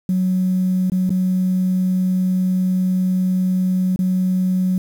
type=tone with dropouts; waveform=sine; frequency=185 Hz; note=F#3; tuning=in tune; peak=-14 dBFS; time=0.09-4.78 s; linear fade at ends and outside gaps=2 ms; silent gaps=0.899-0.919 / 1.094-1.104 / 3.961-3.99 s; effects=tanh soft clip ceiling -10 dBFS + 7-bit